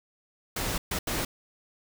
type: noise bursts at uneven times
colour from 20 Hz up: pink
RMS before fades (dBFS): -30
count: 3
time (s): 0.56-0.78 / 0.91-0.99 / 1.07-1.25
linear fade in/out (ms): 5
effects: none